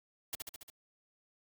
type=noise with echo; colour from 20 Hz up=white; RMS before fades=-38 dBFS; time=0.33-0.35 s; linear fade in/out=0 ms; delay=70 ms; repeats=5; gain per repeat=-3 dB; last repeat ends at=0.7 s; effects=Opus 48 kbps